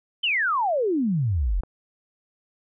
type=exponential sweep; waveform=sine; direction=down; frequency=3148 to 38.89 Hz; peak=-20 dBFS; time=0.23-1.61 s; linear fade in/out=10 ms
type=click; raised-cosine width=1 ms; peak=-24 dBFS; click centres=1.635 s
effects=none